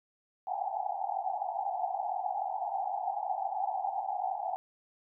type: band-pass noise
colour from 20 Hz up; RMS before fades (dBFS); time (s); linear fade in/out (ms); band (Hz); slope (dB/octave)
pink; -34; 0.47-4.56; 0; 720 to 840; 96
effects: none